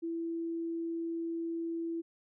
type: tone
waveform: sine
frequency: 332.7 Hz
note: E4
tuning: 16 cents sharp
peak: -33 dBFS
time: 0.02-2.02 s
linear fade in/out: 20 ms
effects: none